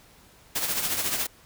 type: noise with tremolo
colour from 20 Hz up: white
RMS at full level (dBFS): -25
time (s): 0.55-1.27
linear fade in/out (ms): 10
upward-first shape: triangle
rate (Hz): 14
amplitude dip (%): 60
effects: pink hiss -55 dBFS RMS until 1.45 s